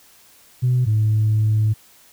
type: tone pair in turn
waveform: sine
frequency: 125.3 / 107.95 Hz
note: B2 / A2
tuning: +25 / -33 cents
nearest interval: minor third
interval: 258 cents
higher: first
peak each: -13 dBFS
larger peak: neither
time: 0.62-0.86 / 0.86-1.74 s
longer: second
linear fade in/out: 20 ms
effects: tanh soft clip ceiling -11 dBFS + white hiss -51 dBFS RMS until 2.12 s